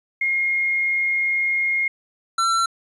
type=tone pair in turn; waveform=sine / square; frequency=2141 / 1348.7 Hz; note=C7 / E6; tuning=+39 / +39 cents; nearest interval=minor sixth; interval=800 cents; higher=first; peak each=-18 dBFS; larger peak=neither; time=0.21-1.88 / 2.38-2.66 s; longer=first; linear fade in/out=5 ms; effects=resampled to 22050 Hz + 10-bit